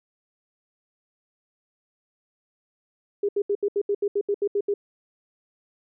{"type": "tone bursts", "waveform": "sine", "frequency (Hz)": 406, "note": "G#4", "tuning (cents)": -39, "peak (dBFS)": -20, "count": 12, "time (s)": [3.23, 4.74], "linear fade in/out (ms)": 5, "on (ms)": 58, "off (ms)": 74, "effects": []}